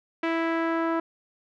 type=tone with low-pass filter sweep; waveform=sawtooth; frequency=329.6 Hz; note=E4; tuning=in tune; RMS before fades=-26 dBFS; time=0.23-1 s; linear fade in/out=5 ms; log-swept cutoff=2300 to 1300 Hz; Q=1.8; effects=none